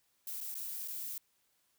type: noise with dropouts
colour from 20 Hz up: violet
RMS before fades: -41 dBFS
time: 0.27-1.18 s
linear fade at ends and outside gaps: 2 ms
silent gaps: 0.405-0.41 / 0.544-0.551 / 0.877-0.882 s
effects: white hiss -75 dBFS RMS until 1.78 s